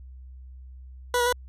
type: tone with pitch steps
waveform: 20% pulse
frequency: 490.5 / 481.6 / 493.3 Hz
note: B4 / B4 / B4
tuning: -12 / -44 / -2 cents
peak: -16 dBFS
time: 1.14-1.326 s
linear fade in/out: 2 ms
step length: 62 ms
effects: added 64 Hz sine -41 dBFS peak until 1.48 s + resampled to 32000 Hz